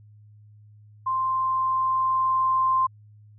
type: tone with level ramp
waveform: sine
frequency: 1046.5 Hz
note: C6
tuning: in tune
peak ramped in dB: -22 to -18 dBFS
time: 1.06-2.87 s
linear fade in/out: 10 ms
effects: added 105 Hz sine -48 dBFS peak until 3.38 s